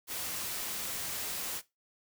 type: noise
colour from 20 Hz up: white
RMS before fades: -37 dBFS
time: 0.07-1.62 s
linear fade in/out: 50 ms
effects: noise-tail reverb RT60 0.2 s tail -17 dB re dry